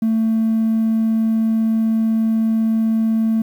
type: tone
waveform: triangle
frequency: 223 Hz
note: A3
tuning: 23 cents sharp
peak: -11 dBFS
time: 0.02-3.42 s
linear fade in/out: 5 ms
effects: tanh soft clip ceiling -10 dBFS + 8-bit